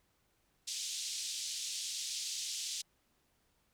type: band-pass noise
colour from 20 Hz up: white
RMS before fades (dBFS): -40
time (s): 0.67-2.82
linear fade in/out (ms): 10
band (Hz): 3200 to 7400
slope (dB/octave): 24
effects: pink hiss -75 dBFS RMS until 3.73 s